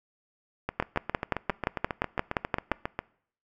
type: two click trains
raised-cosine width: 0.5 ms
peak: -9 / -14 dBFS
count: 12 / 18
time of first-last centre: 0.8-2.716 / 0.69-2.99 s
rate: 5.74 / 7.39 Hz
effects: noise-tail reverb RT60 0.6 s tail -23 dB re dry